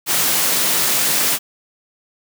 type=high-pass noise; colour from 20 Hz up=white; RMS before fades=-17 dBFS; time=0.06-1.39 s; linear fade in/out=50 ms; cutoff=110 Hz; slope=96 dB/octave; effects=none